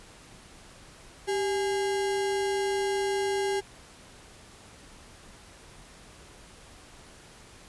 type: tone with sample-and-hold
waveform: sine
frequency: 392 Hz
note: G4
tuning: in tune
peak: -25 dBFS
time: 1.27-3.61 s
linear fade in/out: 20 ms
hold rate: 1225 Hz
effects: pink hiss -51 dBFS RMS until 7.68 s + resampled to 24000 Hz